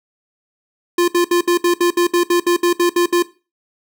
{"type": "tone bursts", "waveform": "square", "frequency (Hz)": 349.2, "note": "F4", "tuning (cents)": 0, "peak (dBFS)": -12, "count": 14, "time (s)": [0.98, 3.225], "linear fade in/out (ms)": 5, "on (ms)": 100, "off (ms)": 65, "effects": ["noise-tail reverb RT60 0.3 s tail -17 dB re dry"]}